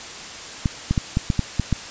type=clicks; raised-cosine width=5 ms; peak=-6 dBFS; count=8; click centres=0.658 / 0.91 / 0.978 / 1.171 / 1.302 / 1.393 / 1.597 / 1.727 s; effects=white hiss -35 dBFS RMS until 1.9 s + resampled to 16000 Hz